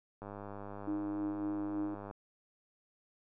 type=click train; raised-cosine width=1 ms; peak=-31 dBFS; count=192; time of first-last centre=0.22-2.111 s; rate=101 Hz
type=tone with tremolo; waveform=sine; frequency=308.5 Hz; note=D#4; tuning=15 cents flat; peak=-33 dBFS; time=0.87-1.95 s; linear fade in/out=10 ms; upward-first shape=sine; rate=3.5 Hz; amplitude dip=30%
effects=none